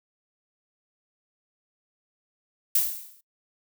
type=noise with exponential decay; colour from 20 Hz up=violet; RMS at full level=-19 dBFS; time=2.75-3.21 s; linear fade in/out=5 ms; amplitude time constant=100 ms; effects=noise-tail reverb RT60 0.1 s tail -22 dB re dry